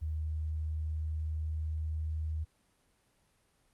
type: tone with pitch glide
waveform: sine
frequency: 77.78 to 78.28 Hz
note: D#2 to D#2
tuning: 0 to +11 cents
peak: -32 dBFS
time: 0.01-2.45 s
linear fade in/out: 20 ms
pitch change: +11 cents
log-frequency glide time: 0.23-2.25 s
effects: pink hiss -71 dBFS RMS until 3.73 s + Opus 32 kbps